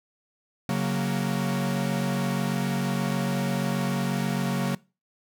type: chord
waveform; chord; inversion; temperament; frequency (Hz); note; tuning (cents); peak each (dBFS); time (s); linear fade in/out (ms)
45% pulse; F# major; second; equal; 138.59 / 185 / 233.1; C#3 / F#3 / A#3; 0 / 0 / 0; -29 / -27 / -30; 0.69-4.75; 2
effects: noise-tail reverb RT60 0.3 s tail -22 dB re dry